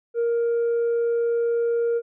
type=tone with tanh clipping; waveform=sine; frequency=468 Hz; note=A#4; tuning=7 cents sharp; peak=-20 dBFS; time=0.14-2.02 s; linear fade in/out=50 ms; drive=1 dB; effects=none